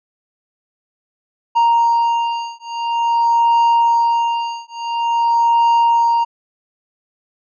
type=beating tone pair; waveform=triangle; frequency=932.3 / 932.78 Hz; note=A#5 / A#5; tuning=0 / +1 cents; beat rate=0.48 Hz; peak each=-14 dBFS; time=1.55-6.25 s; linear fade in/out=20 ms; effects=resampled to 16000 Hz